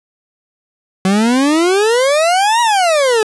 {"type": "exponential two-way sweep", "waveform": "40% pulse", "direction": "up then down", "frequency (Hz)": [185, 969, 420.6], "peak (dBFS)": -9, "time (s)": [1.05, 3.23], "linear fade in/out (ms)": 2, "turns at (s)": 2.61, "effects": ["resampled to 24000 Hz", "8-bit"]}